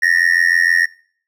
triangle tone with amplitude modulation, 1846 Hz, A#6, 17 cents flat, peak -5 dBFS, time 0.02-0.86 s, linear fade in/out 10 ms, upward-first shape sine, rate 86.5 Hz, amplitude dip 100%, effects noise-tail reverb RT60 0.5 s tail -21 dB re dry

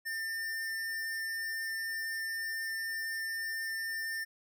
square tone, 1799 Hz, A6, 38 cents sharp, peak -35 dBFS, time 0.05-4.25 s, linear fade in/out 20 ms, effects none

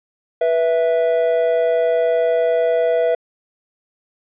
triangle tone pair together, 489.9 / 659.3 Hz, B4 / E5, -14 / 0 cents, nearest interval perfect fourth, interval 514 cents, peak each -15 dBFS, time 0.41-3.15 s, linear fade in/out 5 ms, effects resampled to 8000 Hz

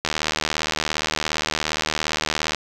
click train, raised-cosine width 0.2 ms, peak -4 dBFS, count 194, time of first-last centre 0.05-2.547 s, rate 77.3 Hz, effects 7-bit

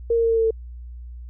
sine tone with pitch steps, 464.3 / 460.8 / 457.4 / 454 / 450.6 / 447.2 Hz, A#4 / A#4 / A#4 / A#4 / A4 / A4, -7 / -20 / -33 / -46 / +41 / +28 cents, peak -16 dBFS, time 0.1-0.508 s, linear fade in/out 5 ms, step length 68 ms, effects added 60 Hz sine -34 dBFS peak until 1.29 s

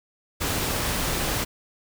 pink noise, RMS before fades -26 dBFS, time 0.4-1.45 s, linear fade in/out 20 ms, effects none

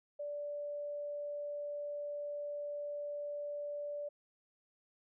sine tone, 583 Hz, D5, 13 cents flat, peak -38 dBFS, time 0.19-4.09 s, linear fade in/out 10 ms, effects none

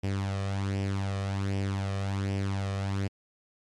sawtooth tone with flanger, 98 Hz, G2, in tune, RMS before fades -30 dBFS, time 0.03-3.08 s, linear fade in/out 10 ms, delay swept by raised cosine 0.37 to 1.67 ms, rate 1.3 Hz, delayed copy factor +0.6, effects low-pass 7000 Hz 12 dB/octave + MP3 64 kbps

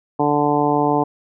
harmonic tone, 146.7 Hz, D3, 2 cents flat, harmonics 1 / 2 / 3 / 4 / 5 / 6 / 7, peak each -26 / -20 / -21 / -26 / -21 / -21 / -26 dBFS, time 0.19-1.04 s, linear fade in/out 10 ms, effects none

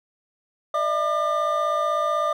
triangle tone cluster, 598 / 654 / 1203 Hz, D5 / E5 / D6, +31 / -14 / +41 cents, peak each -24 / -25 / -21 dBFS, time 0.74-2.33 s, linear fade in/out 5 ms, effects none

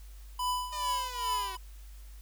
square tone with tremolo, 996 Hz, B5, 14 cents sharp, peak -28 dBFS, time 0.39-1.57 s, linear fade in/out 5 ms, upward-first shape triangle, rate 2.4 Hz, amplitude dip 80%
5% pulse linear sweep, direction down, 615 to 365.9 Hz, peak -30 dBFS, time 0.72-1.56 s, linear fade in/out 10 ms
effects added 50 Hz sine -45 dBFS peak until 2.21 s + white hiss -60 dBFS RMS until 2.21 s

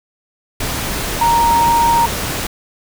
sine tone in noise, 932.3 Hz, A#5, in tune, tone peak -10 dBFS, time 1.21-2.06 s, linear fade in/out 5 ms, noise pink, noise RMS -21 dBFS, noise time 0.6-2.47 s, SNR +8 dB, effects none

